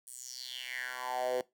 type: tone with high-pass filter sweep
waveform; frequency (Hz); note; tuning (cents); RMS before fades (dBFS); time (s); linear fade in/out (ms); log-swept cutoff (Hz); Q
10% pulse; 126.4; B2; +41; -38; 0.07-1.41; 2; 9600 to 440; 5.2
effects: noise-tail reverb RT60 0.2 s tail -20 dB re dry